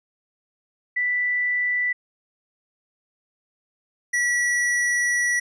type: tone pair in turn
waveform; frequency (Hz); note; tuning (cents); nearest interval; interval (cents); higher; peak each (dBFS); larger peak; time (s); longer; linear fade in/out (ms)
sine / square; 1975.5 / 1940.4; B6 / B6; 0 / -31; unison; 31; first; -20; neither; 0.96-1.93 / 4.13-5.4; second; 10
effects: resampled to 22050 Hz